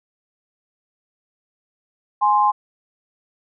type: tone pair together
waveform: sine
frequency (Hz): 833.2 / 1046.5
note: G#5 / C6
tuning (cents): +5 / 0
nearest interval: major third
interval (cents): 395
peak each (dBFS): -16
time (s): 2.21-2.52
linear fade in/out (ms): 20
effects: none

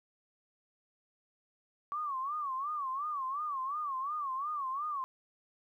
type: tone with vibrato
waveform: sine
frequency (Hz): 1129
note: C#6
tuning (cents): +31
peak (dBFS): -33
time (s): 1.92-5.04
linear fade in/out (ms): 0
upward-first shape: sine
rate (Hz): 2.8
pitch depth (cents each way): 150
effects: 12-bit

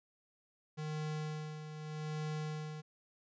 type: tone with tremolo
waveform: square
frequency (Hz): 153.6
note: D#3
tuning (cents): -22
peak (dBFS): -37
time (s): 0.77-2.82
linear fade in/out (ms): 20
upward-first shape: sine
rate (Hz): 0.82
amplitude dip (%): 60
effects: resampled to 16000 Hz

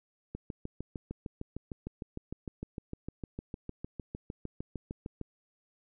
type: click train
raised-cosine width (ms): 3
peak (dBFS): -25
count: 33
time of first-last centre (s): 0.35-5.213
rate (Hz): 6.58
effects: none

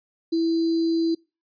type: tone with sample-and-hold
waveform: sine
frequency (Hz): 329.6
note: E4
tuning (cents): 0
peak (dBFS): -19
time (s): 0.32-1.15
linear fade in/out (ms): 10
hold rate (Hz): 4410
effects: noise-tail reverb RT60 0.3 s tail -26 dB re dry + resampled to 11025 Hz

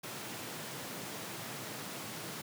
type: high-pass noise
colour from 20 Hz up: pink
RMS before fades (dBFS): -43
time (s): 0.03-2.42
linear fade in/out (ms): 10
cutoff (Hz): 110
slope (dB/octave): 48
effects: none

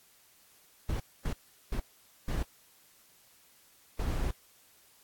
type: noise bursts at uneven times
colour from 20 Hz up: brown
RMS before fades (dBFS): -31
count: 5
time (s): 0.89-1 / 1.25-1.33 / 1.72-1.8 / 2.28-2.43 / 3.99-4.31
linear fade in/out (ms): 5
effects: white hiss -62 dBFS RMS until 5.03 s + AAC 64 kbps

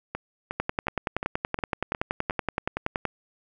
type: two click trains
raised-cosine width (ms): 0.5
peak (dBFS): -15 / -10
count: 7 / 27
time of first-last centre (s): 0.15-2.308 / 0.6-3.053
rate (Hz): 2.78 / 10.6
effects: none

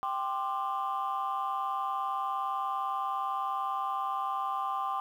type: chord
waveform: sine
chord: G suspended fourth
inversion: none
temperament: equal with one note detuned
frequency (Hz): 784 / 1046.5 / 1186.3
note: G5 / C6 / D6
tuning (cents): 0 / 0 / +17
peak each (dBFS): -33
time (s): 0.03-5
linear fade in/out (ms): 0
effects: tanh soft clip ceiling -24 dBFS + 10-bit

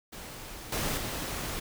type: noise with level steps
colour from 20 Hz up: pink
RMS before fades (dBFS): -43 / -31 / -35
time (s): 0.12-1.6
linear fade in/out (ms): 10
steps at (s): 0.72 / 0.97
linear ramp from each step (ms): 5
effects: none

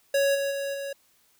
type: tone with level steps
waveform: square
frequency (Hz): 556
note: C#5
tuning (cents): +5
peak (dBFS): -21 / -26 / -29 / -32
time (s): 0.14-0.93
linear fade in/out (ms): 5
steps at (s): 0.34 / 0.5 / 0.73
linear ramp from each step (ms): 20
effects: white hiss -64 dBFS RMS until 1.39 s

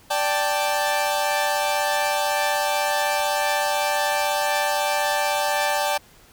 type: chord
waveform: sawtooth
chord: D suspended fourth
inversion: none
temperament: equal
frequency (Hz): 587.3 / 784 / 880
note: D5 / G5 / A5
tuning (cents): 0 / 0 / 0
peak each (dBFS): -21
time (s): 0.1-5.98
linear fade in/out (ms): 10
effects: pink hiss -52 dBFS RMS until 6.32 s

